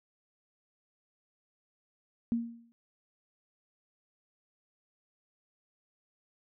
sine tone with exponential decay, 233.1 Hz, A#3, in tune, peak -24 dBFS, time 2.32-2.72 s, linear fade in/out 0 ms, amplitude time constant 85 ms, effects none

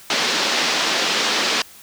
white band-pass noise, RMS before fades -20 dBFS, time 0.1-1.62 s, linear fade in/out 2 ms, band 200 to 5200 Hz, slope 24 dB/octave, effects white hiss -44 dBFS RMS until 1.82 s

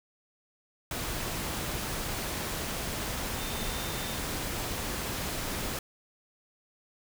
sine tone in noise, 3606 Hz, A7, 42 cents sharp, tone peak -44 dBFS, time 3.38-4.17 s, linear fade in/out 2 ms, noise pink, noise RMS -34 dBFS, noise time 0.91-5.79 s, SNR -13 dB, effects none

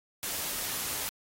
white noise, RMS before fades -34 dBFS, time 0.23-1.09 s, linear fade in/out 0 ms, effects AAC 48 kbps

